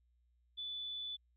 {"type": "tone", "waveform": "sine", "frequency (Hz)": 3479, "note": "A7", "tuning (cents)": -20, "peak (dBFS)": -40, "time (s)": [0.57, 1.17], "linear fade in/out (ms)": 20, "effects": ["added 60 Hz sine -70 dBFS peak until 1.36 s"]}